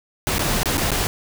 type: noise with dropouts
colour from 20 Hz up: pink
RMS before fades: -21 dBFS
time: 0.27-1.07 s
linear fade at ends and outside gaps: 0 ms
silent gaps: 0.383-0.393 / 0.632-0.657 / 0.771-0.779 / 0.906-0.917 s
effects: none